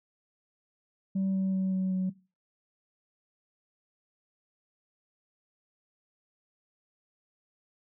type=tone with pitch steps; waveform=sine; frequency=192.2 / 190.76 / 189.34 / 187.92 / 186.51 Hz; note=G3 / G3 / F#3 / F#3 / F#3; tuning=-34 / -47 / +40 / +27 / +14 cents; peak=-24 dBFS; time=1.15-2.1 s; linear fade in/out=10 ms; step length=190 ms; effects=noise-tail reverb RT60 0.3 s tail -20 dB re dry + tanh soft clip ceiling -24 dBFS